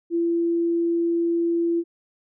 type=tone; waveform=sine; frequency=338.4 Hz; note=E4; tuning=45 cents sharp; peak=-19 dBFS; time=0.1-1.84 s; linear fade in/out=50 ms; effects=none